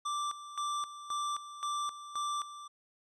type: tone with tremolo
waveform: square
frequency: 1174.7 Hz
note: D6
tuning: in tune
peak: -33 dBFS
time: 0.05-2.68 s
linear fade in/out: 10 ms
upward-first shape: square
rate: 1.9 Hz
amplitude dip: 75%
effects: resampled to 22050 Hz